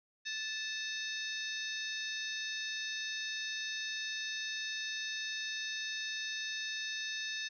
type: harmonic tone with a mistuned harmonic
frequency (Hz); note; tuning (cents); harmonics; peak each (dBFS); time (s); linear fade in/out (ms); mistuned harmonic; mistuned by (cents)
875; A5; -10; 2 / 3 / 4 / 5 / 6 / 7; -41 / -44 / -42 / -48 / -45 / -47; 0.25-7.49; 20; 4; +90
effects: none